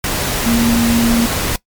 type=tone in noise; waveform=sine; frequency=233.1 Hz; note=A#3; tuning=in tune; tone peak=-11 dBFS; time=0.46-1.26 s; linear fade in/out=2 ms; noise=pink; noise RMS=-18 dBFS; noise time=0.04-1.56 s; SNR=+4 dB; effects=noise-tail reverb RT60 0.1 s tail -20 dB re dry + MP3 96 kbps